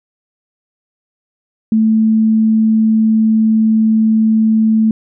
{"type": "tone", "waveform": "sine", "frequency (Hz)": 220.1, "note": "A3", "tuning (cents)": 1, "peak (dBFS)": -8, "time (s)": [1.72, 4.91], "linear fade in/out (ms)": 2, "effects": []}